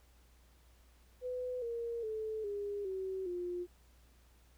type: tone with pitch steps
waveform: sine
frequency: 501 / 467.4 / 436.1 / 406.9 / 379.7 / 354.3 Hz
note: B4 / A#4 / A4 / G#4 / F#4 / F4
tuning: +25 / +5 / -15 / -35 / +45 / +25 cents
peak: -36 dBFS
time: 1.21-3.67 s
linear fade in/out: 50 ms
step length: 410 ms
effects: added 60 Hz sine -62 dBFS peak until 4.57 s + pink hiss -69 dBFS RMS until 4.57 s